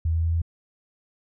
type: tone with pitch steps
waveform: sine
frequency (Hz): 81.3 / 82.01 / 82.72 / 83.44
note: E2 / E2 / E2 / E2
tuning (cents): -23 / -8 / +7 / +22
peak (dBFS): -20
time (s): 0.05-0.418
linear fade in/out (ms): 5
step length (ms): 92
effects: none